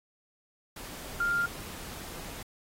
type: tone in noise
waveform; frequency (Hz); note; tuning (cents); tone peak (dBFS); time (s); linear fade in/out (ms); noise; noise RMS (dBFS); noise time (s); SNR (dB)
sine; 1399; F6; +3; -25; 1.2-1.46; 5; pink; -43; 0.76-2.43; +15
effects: AAC 48 kbps